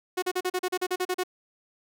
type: tone bursts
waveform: sawtooth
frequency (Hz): 365.6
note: F#4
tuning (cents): -21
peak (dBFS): -21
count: 12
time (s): 0.17-1.236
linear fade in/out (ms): 10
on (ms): 54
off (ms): 38
effects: none